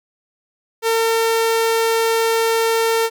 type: tone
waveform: sawtooth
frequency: 453.6 Hz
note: A#4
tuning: 47 cents flat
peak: -11 dBFS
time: 0.82-3.1 s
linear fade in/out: 50 ms
effects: none